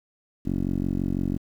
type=tone with low-pass filter; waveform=10% pulse; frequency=46 Hz; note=F#1; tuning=9 cents flat; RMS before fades=-26 dBFS; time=0.45-1.38 s; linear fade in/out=20 ms; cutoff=290 Hz; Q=2.3; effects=9-bit